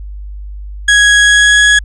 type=tone with pitch glide; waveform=35% pulse; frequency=1661.2 to 1673.7 Hz; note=G#6 to G#6; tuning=0 to +13 cents; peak=-3 dBFS; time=0.88-1.79 s; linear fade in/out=5 ms; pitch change=+13 cents; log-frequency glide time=1.2-1.59 s; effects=added 50 Hz sine -23 dBFS peak until 1.84 s + resampled to 24000 Hz